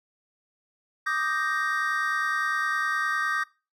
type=chord; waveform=triangle; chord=Eb major seventh; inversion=third; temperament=equal; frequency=1174.7 / 1244.5 / 1568 / 1864.7 Hz; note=D6 / Eb6 / G6 / Bb6; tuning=0 / 0 / 0 / 0 cents; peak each=-30 / -29 / -27 / -28 dBFS; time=1.06-3.44 s; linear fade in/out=10 ms; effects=noise-tail reverb RT60 0.3 s tail -21 dB re dry